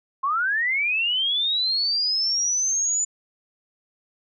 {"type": "linear sweep", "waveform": "sine", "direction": "up", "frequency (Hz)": [1046.5, 7040], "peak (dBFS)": -20, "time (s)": [0.23, 3.05], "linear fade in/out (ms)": 10, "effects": []}